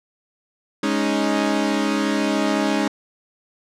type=chord; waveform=sawtooth; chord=Ab suspended fourth; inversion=none; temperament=equal; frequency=207.7 / 277.2 / 311.1 Hz; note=Ab3 / Db4 / Eb4; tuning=0 / 0 / 0 cents; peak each=-19 dBFS; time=0.83-2.88 s; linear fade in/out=5 ms; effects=low-pass 7000 Hz 12 dB/octave